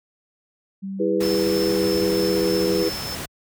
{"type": "tone with pitch glide", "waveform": "sine", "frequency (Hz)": [194.1, 187.6], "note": ["G3", "F#3"], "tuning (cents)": [-17, 24], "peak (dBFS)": -27, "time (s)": [0.82, 2.84], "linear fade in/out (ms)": 20, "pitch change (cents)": -59, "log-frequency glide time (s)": [1.67, 2.46]}
{"type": "chord", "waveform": "sine", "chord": "E major", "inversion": "none", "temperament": "equal with one note detuned", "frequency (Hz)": [329.6, 405.8, 493.9], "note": ["E4", "G#4", "B4"], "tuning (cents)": [0, -40, 0], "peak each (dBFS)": -23, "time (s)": [0.99, 2.9], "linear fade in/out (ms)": 20}
{"type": "noise", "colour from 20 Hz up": "pink", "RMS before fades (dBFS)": -31, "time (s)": [1.2, 3.26], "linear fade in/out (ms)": 10}
{"type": "tone with tremolo", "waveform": "triangle", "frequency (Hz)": 5274, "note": "E8", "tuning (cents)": 0, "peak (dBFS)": -27, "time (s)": [1.23, 3.15], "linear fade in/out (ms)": 0, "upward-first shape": "triangle", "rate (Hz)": 3.2, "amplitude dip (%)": 40}
{"effects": ["high-pass 60 Hz 12 dB/octave"]}